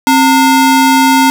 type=ring-modulated tone; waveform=square; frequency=588 Hz; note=D5; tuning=2 cents sharp; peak=-3 dBFS; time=0.07-1.3 s; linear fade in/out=0 ms; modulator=322 Hz; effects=none